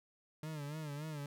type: tone with vibrato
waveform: 40% pulse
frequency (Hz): 150.1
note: D3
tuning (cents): +38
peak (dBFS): -40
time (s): 0.43-1.26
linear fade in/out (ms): 2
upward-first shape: sine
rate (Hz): 3.5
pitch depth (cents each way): 93
effects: none